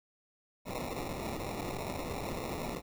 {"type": "noise with sample-and-hold", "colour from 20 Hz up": "blue", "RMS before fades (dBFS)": -38, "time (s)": [0.65, 2.82], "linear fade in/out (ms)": 50, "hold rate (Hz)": 1575, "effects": []}